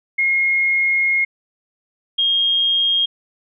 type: tone pair in turn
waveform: sine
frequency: 2150 / 3239 Hz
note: C7 / G#7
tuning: +47 / -44 cents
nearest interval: perfect fifth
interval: 709 cents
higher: second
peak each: -14 dBFS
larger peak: neither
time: 0.18-1.25 / 2.18-3.06 s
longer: first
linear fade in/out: 10 ms
effects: none